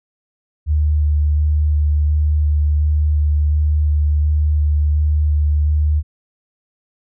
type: tone with vibrato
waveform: sine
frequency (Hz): 75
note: D2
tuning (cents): +37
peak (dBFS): -12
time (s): 0.66-6.03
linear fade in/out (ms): 50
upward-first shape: square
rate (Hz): 1.4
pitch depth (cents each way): 11
effects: none